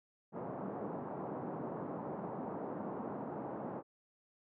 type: band-pass noise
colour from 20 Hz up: pink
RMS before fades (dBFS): -42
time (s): 0.32-3.83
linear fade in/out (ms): 50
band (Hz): 160 to 1000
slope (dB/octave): 24
effects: none